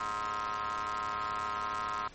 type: ring-modulated tone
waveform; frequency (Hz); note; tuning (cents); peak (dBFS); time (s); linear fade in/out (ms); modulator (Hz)
35% pulse; 107.1; A2; -46; -28; 0-2.08; 5; 1160
effects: pink hiss -54 dBFS RMS until 2.14 s + MP3 32 kbps